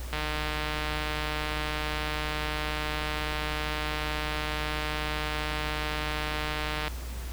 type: click train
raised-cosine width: 0.3 ms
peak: -15 dBFS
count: 1027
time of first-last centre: 0.13-6.88 s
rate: 152 Hz
effects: added 60 Hz sine -34 dBFS peak until 7.32 s + pink hiss -44 dBFS RMS until 7.32 s